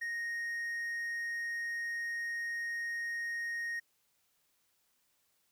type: tone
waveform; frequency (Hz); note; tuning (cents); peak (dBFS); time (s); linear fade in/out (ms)
triangle; 1864.7; A#6; 0; -33; 0.01-3.8; 10
effects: white hiss -75 dBFS RMS until 5.51 s